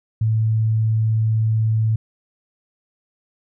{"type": "tone", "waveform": "sine", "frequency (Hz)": 110.5, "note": "A2", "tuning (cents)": 8, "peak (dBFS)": -15, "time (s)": [0.21, 1.96], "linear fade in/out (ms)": 5, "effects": []}